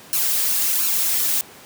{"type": "noise with flanger", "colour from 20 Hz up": "blue", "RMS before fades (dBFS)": -20, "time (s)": [0.13, 1.41], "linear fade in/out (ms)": 0, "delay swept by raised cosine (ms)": [0.72, 4.12], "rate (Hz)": 1.4, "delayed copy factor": 0.75, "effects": ["pink hiss -43 dBFS RMS until 1.65 s", "high-pass 150 Hz 12 dB/octave"]}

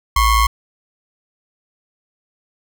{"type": "ring-modulated tone", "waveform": "square", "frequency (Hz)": 523.3, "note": "C5", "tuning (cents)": 0, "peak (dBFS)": -9, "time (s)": [0.16, 0.47], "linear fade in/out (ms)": 5, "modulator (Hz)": 579, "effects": []}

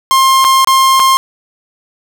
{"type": "tone with dropouts", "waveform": "45% pulse", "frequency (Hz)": 1061, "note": "C6", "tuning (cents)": 24, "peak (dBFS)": -6, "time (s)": [0.11, 1.17], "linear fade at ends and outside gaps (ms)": 0, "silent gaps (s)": [[0.443, 0.448], [0.646, 0.673], [0.996, 1]], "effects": []}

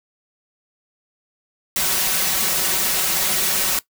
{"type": "noise with comb filter", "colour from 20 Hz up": "white", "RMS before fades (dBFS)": -20, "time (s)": [1.76, 3.79], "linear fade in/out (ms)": 2, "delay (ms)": 5.3, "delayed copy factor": 0.95, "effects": ["noise-tail reverb RT60 0.1 s tail -18 dB re dry"]}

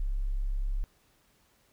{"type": "tone", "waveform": "sine", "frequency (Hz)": 34, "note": "C#1", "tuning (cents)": -33, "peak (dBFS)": -27, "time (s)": [0, 0.84], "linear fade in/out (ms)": 0, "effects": ["pink hiss -67 dBFS RMS until 1.72 s"]}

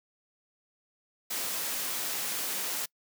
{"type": "noise", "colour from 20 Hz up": "white", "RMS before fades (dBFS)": -33, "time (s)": [1.3, 2.86], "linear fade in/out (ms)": 10, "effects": ["noise-tail reverb RT60 0.1 s tail -26 dB re dry", "high-pass 200 Hz 12 dB/octave"]}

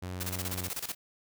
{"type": "tone with vibrato", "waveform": "sawtooth", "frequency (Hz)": 91.3, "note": "F#2", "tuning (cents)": -23, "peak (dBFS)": -32, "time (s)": [0.02, 0.69], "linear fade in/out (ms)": 10, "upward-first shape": "square", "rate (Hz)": 19, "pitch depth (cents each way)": 8}
{"type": "noise with tremolo", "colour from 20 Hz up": "white", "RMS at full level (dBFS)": -35, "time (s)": [0.2, 0.95], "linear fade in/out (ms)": 10, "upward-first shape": "square", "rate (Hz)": 16, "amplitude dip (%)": 80}
{"effects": []}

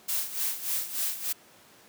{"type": "noise with tremolo", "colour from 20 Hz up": "blue", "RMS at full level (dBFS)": -28, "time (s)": [0.08, 1.33], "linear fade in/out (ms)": 10, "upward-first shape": "sine", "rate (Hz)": 3.4, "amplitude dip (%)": 75, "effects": ["pink hiss -55 dBFS RMS until 1.88 s", "high-pass 200 Hz 12 dB/octave"]}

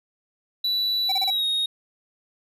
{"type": "tone with pitch glide", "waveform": "triangle", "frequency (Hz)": [3951, 3740], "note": ["B7", "A#7"], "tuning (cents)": [0, 5], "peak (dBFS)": -20, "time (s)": [0.64, 1.66], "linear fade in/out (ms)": 5, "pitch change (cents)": -95, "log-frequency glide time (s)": [1.25, 1.45]}
{"type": "tone bursts", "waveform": "square", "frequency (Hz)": 766, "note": "G5", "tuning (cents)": -40, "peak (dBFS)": -26, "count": 4, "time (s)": [1.09, 1.304], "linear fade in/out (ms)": 5, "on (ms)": 31, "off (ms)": 30}
{"effects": []}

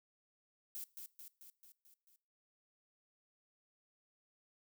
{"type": "noise with echo", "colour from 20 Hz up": "violet", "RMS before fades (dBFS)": -45, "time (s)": [0.75, 0.84], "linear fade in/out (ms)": 0, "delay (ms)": 220, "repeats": 6, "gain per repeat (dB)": -4, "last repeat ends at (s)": 2.16, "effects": ["noise-tail reverb RT60 0.5 s tail -22 dB re dry"]}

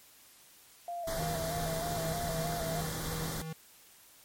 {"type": "tone with vibrato", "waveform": "sine", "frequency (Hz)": 676, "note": "E5", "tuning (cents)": 43, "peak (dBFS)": -35, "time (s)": [0.88, 2.81], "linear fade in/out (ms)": 2, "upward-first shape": "square", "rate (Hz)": 3.2, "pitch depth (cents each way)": 47}
{"type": "band-stop noise", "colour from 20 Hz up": "pink", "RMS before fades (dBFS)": -38, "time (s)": [1.07, 3.42], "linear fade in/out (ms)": 5, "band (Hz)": [2100, 3200], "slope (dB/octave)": 96}
{"type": "tone with tremolo", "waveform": "square", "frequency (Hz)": 159.9, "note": "D#3", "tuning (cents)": 48, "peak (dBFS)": -36, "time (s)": [1.17, 3.53], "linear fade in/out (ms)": 5, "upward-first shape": "sine", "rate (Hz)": 2.6, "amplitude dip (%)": 45}
{"effects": ["white hiss -58 dBFS RMS until 4.24 s", "MP3 64 kbps"]}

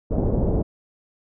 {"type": "low-pass noise", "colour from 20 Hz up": "pink", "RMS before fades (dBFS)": -21, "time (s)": [0.1, 0.63], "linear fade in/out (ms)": 20, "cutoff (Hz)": 580, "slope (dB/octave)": 24, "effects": []}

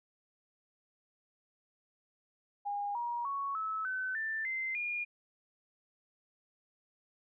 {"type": "tone with pitch steps", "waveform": "sine", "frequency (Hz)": [814, 951.4, 1112, 1299.6, 1519, 1775.3, 2075, 2425], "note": ["G#5", "A#5", "C#6", "E6", "F#6", "A6", "C7", "D#7"], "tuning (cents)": [-35, 35, 5, -25, 45, 15, -15, -45], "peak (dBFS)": -33, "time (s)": [2.65, 5.05], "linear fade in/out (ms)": 20, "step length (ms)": 300, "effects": []}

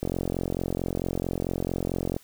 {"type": "click train", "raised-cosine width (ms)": 2, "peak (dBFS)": -14, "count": 96, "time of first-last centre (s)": [0.03, 2.165], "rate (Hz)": 44.5, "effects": ["white hiss -56 dBFS RMS until 2.23 s"]}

